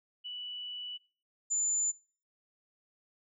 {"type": "tone pair in turn", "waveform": "sine", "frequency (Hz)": [2960, 7065], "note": ["F#7", "A8"], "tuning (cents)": [0, 6], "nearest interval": "octave + minor third", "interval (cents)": 1506, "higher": "second", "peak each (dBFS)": [-38, -28], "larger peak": "second", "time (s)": [[0.24, 0.98], [1.5, 1.92]], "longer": "first", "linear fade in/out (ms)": 20, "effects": ["noise-tail reverb RT60 0.4 s tail -22 dB re dry"]}